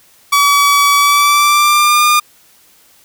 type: tone with pitch glide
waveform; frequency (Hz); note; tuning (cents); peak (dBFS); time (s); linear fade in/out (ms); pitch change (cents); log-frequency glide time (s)
sawtooth; 1141 to 1208.8; C#6 to D6; +50 to +50; -4; 0.32-2.2; 10; +100; 0.97-2.06
effects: white hiss -48 dBFS RMS until 3.04 s